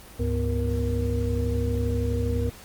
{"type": "tone cluster", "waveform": "sine", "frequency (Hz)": [70.2, 102.4, 247.9, 470.8], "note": ["C#2", "G#2", "B3", "A#4"], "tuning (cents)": [22, -24, 7, 17], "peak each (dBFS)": [-26, -27, -31, -30], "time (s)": [0.19, 2.5], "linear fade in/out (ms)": 10, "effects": ["pink hiss -46 dBFS RMS until 2.64 s", "Opus 24 kbps"]}